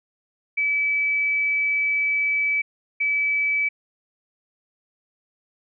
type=tone bursts at uneven times; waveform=sine; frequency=2298 Hz; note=D7; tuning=38 cents flat; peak=-19 dBFS; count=2; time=0.57-2.62 / 3-3.69 s; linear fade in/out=10 ms; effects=none